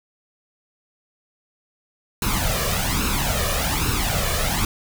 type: noise with flanger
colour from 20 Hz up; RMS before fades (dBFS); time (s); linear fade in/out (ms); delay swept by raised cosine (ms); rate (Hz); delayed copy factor
pink; -22; 2.22-4.65; 2; 0.75 to 1.73; 1.2; +0.7
effects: none